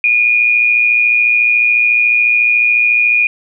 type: tone with amplitude modulation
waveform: sine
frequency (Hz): 2440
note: D#7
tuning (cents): -34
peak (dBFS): -6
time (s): 0.04-3.27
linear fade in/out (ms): 2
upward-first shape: sine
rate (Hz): 114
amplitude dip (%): 50
effects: none